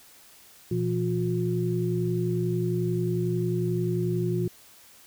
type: tone cluster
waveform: sine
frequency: 119.8 / 171 / 358.3 Hz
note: A#2 / F3 / F4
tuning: +48 / -36 / +44 cents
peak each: -28 dBFS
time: 0.71-4.48 s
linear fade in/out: 5 ms
effects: white hiss -53 dBFS RMS until 5.06 s